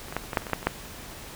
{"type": "clicks", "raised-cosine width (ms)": 0.5, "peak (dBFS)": [-27, -20, -11, -27, -16, -6, -25, -20, -23, -8, -22, -6], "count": 12, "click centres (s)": [0.084, 0.125, 0.166, 0.238, 0.332, 0.372, 0.42, 0.468, 0.498, 0.533, 0.629, 0.67], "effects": ["pink hiss -42 dBFS RMS until 1.35 s"]}